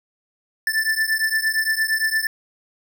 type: beating tone pair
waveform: square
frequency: 1760 / 1768.7 Hz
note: A6 / A6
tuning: 0 / +9 cents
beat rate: 8.7 Hz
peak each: -22 / -23 dBFS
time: 0.67-2.27 s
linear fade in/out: 2 ms
effects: none